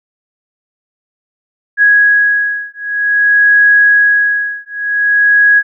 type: beating tone pair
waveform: sine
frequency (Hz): 1661.2 / 1661.72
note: G#6 / G#6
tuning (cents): 0 / +1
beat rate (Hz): 0.52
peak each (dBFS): -10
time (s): 1.77-5.63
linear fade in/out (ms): 50
effects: none